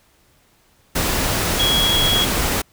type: tone in noise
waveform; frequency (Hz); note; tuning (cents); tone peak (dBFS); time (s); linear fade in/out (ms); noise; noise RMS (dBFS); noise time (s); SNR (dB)
sine; 3322; G#7; 0; -16; 1.59-2.25; 10; pink; -20; 0.95-2.62; +1
effects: pink hiss -57 dBFS RMS until 2.72 s